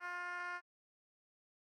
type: tone with band-pass filter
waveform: 10% pulse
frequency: 354.1 Hz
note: F4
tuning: 24 cents sharp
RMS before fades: -43 dBFS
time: 0-0.61 s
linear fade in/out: 50 ms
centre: 1400 Hz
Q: 1.8
effects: Opus 24 kbps